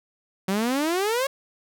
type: exponential sweep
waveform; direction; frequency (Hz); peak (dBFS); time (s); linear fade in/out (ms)
sawtooth; up; 185.1 to 560; -18; 0.48-1.27; 5
effects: none